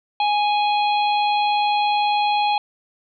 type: harmonic tone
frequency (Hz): 830.6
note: G#5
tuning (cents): 0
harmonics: 1 / 3 / 4 / 5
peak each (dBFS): -17 / -27 / -29 / -31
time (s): 0.2-2.58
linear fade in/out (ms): 2
effects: none